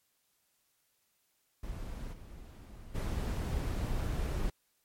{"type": "noise with level steps", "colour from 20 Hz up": "brown", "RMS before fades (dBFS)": [-41, -49, -33], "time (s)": [1.63, 4.5], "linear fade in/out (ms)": 5, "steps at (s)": [2.12, 2.94], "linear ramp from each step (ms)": 20, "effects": ["white hiss -75 dBFS RMS until 4.84 s", "MP3 64 kbps"]}